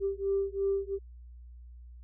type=beating tone pair; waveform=sine; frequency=392 / 394.9 Hz; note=G4 / G4; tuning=0 / +13 cents; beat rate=2.9 Hz; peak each=-30 dBFS; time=0-0.99 s; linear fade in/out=50 ms; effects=tanh soft clip ceiling -20 dBFS + added 60 Hz sine -46 dBFS peak until 2.03 s